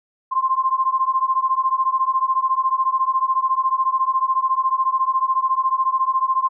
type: beating tone pair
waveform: sine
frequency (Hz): 1046.5 / 1060.5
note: C6 / C6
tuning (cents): 0 / +23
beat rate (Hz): 14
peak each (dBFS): -19 / -20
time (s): 0.31-6.49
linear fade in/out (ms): 20
effects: none